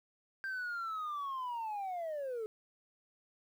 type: linear sweep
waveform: sine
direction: down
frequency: 1581 to 422.5 Hz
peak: -34 dBFS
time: 0.44-2.46 s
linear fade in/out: 0 ms
effects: tanh soft clip ceiling -35 dBFS + 11-bit